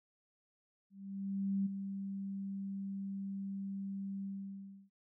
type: tone with ADSR envelope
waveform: sine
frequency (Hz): 196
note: G3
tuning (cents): 0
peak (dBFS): -30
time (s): 0.9-4.9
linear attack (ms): 760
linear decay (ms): 11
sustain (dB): -8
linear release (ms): 660
effects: none